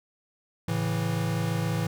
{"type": "chord", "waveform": "square", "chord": "A major", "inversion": "none", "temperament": "equal", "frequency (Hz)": [110, 138.59, 164.81], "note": ["A2", "C#3", "E3"], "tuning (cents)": [0, 0, 0], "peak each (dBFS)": [-30, -35, -29], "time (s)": [0.68, 1.87], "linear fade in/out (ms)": 5, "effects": []}